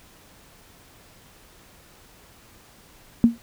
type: tone with exponential decay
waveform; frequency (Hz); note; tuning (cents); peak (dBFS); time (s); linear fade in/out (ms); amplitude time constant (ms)
sine; 233.1; A#3; 0; -7; 3.24-3.38; 0; 29
effects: pink hiss -52 dBFS RMS until 3.42 s